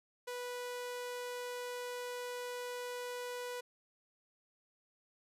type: tone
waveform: sawtooth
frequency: 491.8 Hz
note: B4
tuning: 7 cents flat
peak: -36 dBFS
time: 0.27-3.61 s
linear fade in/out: 10 ms
effects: resampled to 32000 Hz